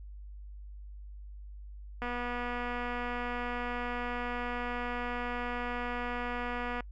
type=click train; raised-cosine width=0.5 ms; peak=-22 dBFS; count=1164; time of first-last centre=2.02-6.806 s; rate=243 Hz; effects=noise-tail reverb RT60 0.1 s tail -26 dB re dry + added 50 Hz sine -43 dBFS peak until 6.91 s